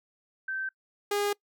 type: tone pair in turn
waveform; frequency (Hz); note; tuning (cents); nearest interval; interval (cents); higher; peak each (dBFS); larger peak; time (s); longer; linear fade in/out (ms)
sine / sawtooth; 1551 / 409; G6 / G#4; -19 / -26; octave + major seventh; 2307; first; -30 / -22; second; 0.48-0.69 / 1.11-1.33; second; 5
effects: noise-tail reverb RT60 0.1 s tail -24 dB re dry